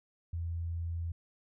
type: tone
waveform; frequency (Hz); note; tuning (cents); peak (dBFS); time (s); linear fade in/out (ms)
sine; 84.2; E2; +37; -33; 0.33-1.12; 5
effects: none